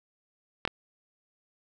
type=clicks; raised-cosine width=0.3 ms; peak=-9 / -13 dBFS; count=2; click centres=0.652 / 0.676 s; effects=none